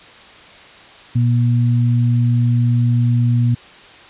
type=tone pair together; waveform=sine; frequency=120 / 240 Hz; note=B2 / B3; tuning=-49 / -49 cents; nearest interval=octave; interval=1200 cents; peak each=-12 / -21 dBFS; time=1.15-3.55 s; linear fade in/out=10 ms; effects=white hiss -41 dBFS RMS until 4.09 s + resampled to 8000 Hz